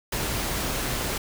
pink noise, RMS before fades -28 dBFS, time 0.12-1.18 s, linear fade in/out 5 ms, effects none

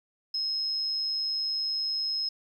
sine tone, 5150 Hz, E8, 41 cents flat, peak -27 dBFS, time 0.34-2.29 s, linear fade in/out 5 ms, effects 10-bit

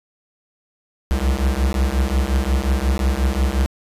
square beating tone pair, 63.2 / 68.8 Hz, B1 / C#2, +41 / -12 cents, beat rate 5.6 Hz, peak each -20 dBFS, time 1.11-3.66 s, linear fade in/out 0 ms, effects resampled to 32000 Hz

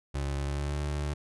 30% pulse tone with pitch glide, 69.9 to 73.38 Hz, C#2 to D2, +15 to -1 cents, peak -27 dBFS, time 0.14-1.14 s, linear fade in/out 10 ms, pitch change +84 cents, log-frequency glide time 0.41-0.81 s, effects resampled to 24000 Hz

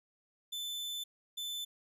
40% pulse tone bursts at uneven times, 3520 Hz, A7, in tune, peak -36 dBFS, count 2, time 0.52-1.04 / 1.37-1.65 s, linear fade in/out 10 ms, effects none

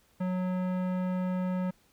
sine tone with tanh clipping, 183.4 Hz, F#3, 15 cents flat, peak -30 dBFS, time 0.2-1.71 s, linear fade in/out 10 ms, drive 17 dB, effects pink hiss -66 dBFS RMS until 1.92 s

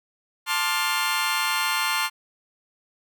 20% pulse chord, D minor seventh, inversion second, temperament just, 881 / 1057.2 / 1174.7 / 1409.6 Hz, A5 / C6 / D6 / F6, +2 / +18 / 0 / +16 cents, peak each -24 / -22 / -26 / -22 dBFS, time 0.46-2.1 s, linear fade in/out 50 ms, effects none

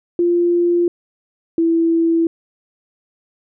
sine tone pair in turn, 347.1 / 331.2 Hz, F4 / E4, -11 / +8 cents, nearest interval minor second, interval 81 cents, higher first, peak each -12 dBFS, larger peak neither, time 0.19-0.88 / 1.58-2.27 s, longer neither, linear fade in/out 2 ms, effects none

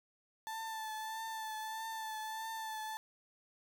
35% pulse tone with vibrato, 881 Hz, A5, 2 cents sharp, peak -38 dBFS, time 0.47-2.97 s, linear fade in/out 0 ms, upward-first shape triangle, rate 1.6 Hz, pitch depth 32 cents each way, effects none

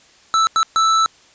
square tone bursts at uneven times, 1318.5 Hz, E6, in tune, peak -13 dBFS, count 3, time 0.34-0.47 / 0.56-0.63 / 0.76-1.06 s, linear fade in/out 0 ms, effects white hiss -50 dBFS RMS until 1.34 s + resampled to 16000 Hz

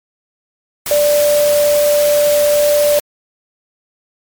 sine tone in noise, 587.3 Hz, D5, in tune, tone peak -9 dBFS, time 0.91-2.99 s, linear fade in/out 2 ms, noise white, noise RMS -21 dBFS, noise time 0.86-3 s, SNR +9 dB, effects MP3 96 kbps

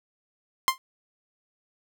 sawtooth tone with exponential decay, 1051 Hz, C6, 7 cents sharp, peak -11 dBFS, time 0.68-0.78 s, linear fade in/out 0 ms, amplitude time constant 20 ms, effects none

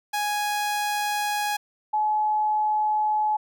sawtooth / sine tone pair in turn, 830.6 / 852.5 Hz, G#5 / G#5, 0 / +45 cents, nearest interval unison, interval 45 cents, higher second, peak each -20 dBFS, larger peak neither, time 0.13-1.57 / 1.93-3.37 s, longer neither, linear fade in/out 10 ms, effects none

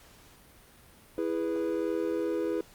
triangle chord, E major, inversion none, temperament equal with one note detuned, 329.6 / 412.4 / 493.9 Hz, E4 / G#4 / B4, 0 / -12 / 0 cents, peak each -29 / -31 / -31 dBFS, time 1.18-2.61 s, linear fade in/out 2 ms, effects pink hiss -56 dBFS RMS until 2.74 s + Opus 48 kbps

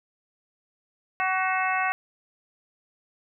harmonic tone with a mistuned harmonic, 375.1 Hz, F#4, 24 cents sharp, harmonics 2 / 3 / 4 / 5 / 6 / 7, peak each -27 / -29 / -30 / -31 / -32 / -32 dBFS, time 1.2-1.92 s, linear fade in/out 0 ms, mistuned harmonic 6, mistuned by -63 cents, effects none

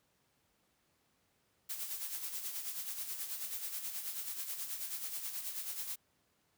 blue noise with tremolo, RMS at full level -39 dBFS, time 1.69-5.96 s, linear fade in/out 10 ms, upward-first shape sine, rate 9.3 Hz, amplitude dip 55%, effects pink hiss -75 dBFS RMS until 6.57 s + high-pass 80 Hz 12 dB/octave

